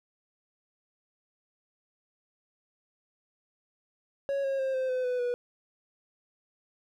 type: tone with pitch steps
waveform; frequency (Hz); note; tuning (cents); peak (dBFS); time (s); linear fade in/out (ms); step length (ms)
triangle; 554.4 / 542.7 / 531.2 / 520 / 509 / 498.2 / 487.7; C#5 / C#5 / C5 / C5 / C5 / B4 / B4; 0 / -37 / +26 / -11 / -48 / +15 / -22; -25; 4.29-5.34; 0; 150
effects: none